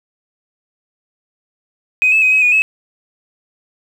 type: tone with pitch steps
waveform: sine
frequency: 2511 / 2608 / 2518 / 2549 / 2458 / 2582 Hz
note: D#7 / E7 / D#7 / D#7 / D#7 / E7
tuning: +15 / -19 / +20 / +41 / -22 / -37 cents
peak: -8 dBFS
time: 2.02-2.62 s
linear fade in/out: 0 ms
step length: 100 ms
effects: tanh soft clip ceiling -4 dBFS + 7-bit